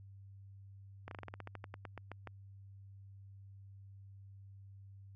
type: slowing click train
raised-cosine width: 0.5 ms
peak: -30 dBFS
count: 16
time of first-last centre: 1.08-2.273 s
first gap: 32 ms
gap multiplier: 1.12
effects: added 98 Hz sine -52 dBFS peak until 5.15 s